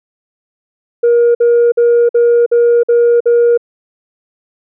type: tone bursts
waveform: sine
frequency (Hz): 473.8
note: A#4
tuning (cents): +28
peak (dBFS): -4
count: 7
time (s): 1.03-3.576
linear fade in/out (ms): 10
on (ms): 320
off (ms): 51
effects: tanh soft clip ceiling -4 dBFS